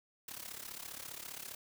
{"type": "noise with amplitude modulation", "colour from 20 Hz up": "white", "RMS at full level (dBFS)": -43, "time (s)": [0.28, 1.55], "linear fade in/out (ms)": 5, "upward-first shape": "sine", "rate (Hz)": 35, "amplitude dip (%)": 80, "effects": []}